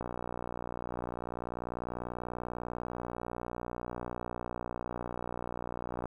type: click train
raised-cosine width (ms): 1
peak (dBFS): -23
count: 365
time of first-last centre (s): 0.01-6.057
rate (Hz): 60.2
effects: 10-bit